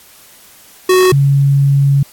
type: tone pair in turn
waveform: square / sine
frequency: 370 / 139.44 Hz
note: F#4 / C#3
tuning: 0 / +11 cents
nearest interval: octave + perfect fourth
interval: 1689 cents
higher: first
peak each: -7 / -7 dBFS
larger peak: neither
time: 0.89-1.12 / 1.12-2.03 s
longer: second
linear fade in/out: 5 ms
effects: white hiss -42 dBFS RMS until 2.12 s + AAC 64 kbps